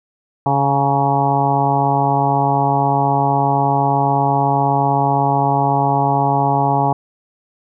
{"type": "harmonic tone with a mistuned harmonic", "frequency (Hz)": 139.7, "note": "C#3", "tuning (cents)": 14, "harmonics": [1, 2, 3, 4, 5, 6, 7, 8], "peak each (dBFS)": [-19, -23, -25, -28, -20, -17, -22, -27], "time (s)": [0.46, 6.93], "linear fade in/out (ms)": 2, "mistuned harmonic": 7, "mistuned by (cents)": -57, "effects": []}